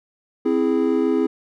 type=chord; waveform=triangle; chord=C augmented; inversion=none; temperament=equal; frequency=261.6 / 329.6 / 415.3 Hz; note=C4 / E4 / G#4; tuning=0 / 0 / 0 cents; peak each=-19 dBFS; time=0.45-1.27 s; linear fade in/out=10 ms; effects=none